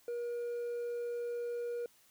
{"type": "tone with hard clipping", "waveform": "sine", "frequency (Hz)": 477.1, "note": "A#4", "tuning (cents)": 40, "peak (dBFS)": -36, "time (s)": [0.08, 1.86], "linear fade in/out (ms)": 2, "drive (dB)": 2, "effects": ["white hiss -66 dBFS RMS until 2.1 s"]}